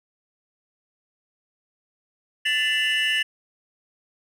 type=tone cluster; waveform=triangle; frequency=1760 / 2035 / 2702 / 2928 Hz; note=A6 / C7 / E7 / F#7; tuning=0 / -49 / +42 / -19 cents; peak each=-22 / -28 / -25 / -22 dBFS; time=2.45-3.23 s; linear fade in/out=10 ms; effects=tanh soft clip ceiling -11 dBFS